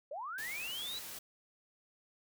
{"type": "linear sweep", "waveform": "sine", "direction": "up", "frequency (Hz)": [525, 4029], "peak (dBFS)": -39, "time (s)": [0.11, 0.99], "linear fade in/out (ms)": 5}
{"type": "noise", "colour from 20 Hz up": "white", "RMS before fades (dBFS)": -46, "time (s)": [0.38, 1.19], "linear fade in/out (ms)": 5}
{"effects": []}